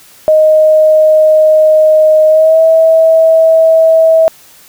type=tone with pitch glide; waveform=sine; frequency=622.3 to 647.2 Hz; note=D#5 to E5; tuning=0 to -32 cents; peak=-3 dBFS; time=0.28-4.28 s; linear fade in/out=0 ms; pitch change=+68 cents; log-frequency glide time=2.28-2.61 s; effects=white hiss -40 dBFS RMS until 4.68 s